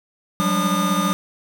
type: tone cluster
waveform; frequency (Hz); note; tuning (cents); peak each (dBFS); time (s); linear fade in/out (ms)
square; 179.8 / 195.1 / 206.8 / 292 / 1214; F#3 / G3 / G#3 / D4 / D#6; -49 / -8 / -7 / -10 / -43; -24 / -24 / -31 / -28 / -23; 0.4-1.13; 0
effects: none